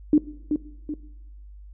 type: tone with echo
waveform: sine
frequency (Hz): 300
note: D4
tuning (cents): +37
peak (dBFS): -12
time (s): 0.13-0.18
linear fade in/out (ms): 2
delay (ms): 380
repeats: 2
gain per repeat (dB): -7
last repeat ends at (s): 0.94
effects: noise-tail reverb RT60 1.0 s tail -20 dB re dry + added 50 Hz sine -41 dBFS peak until 1.73 s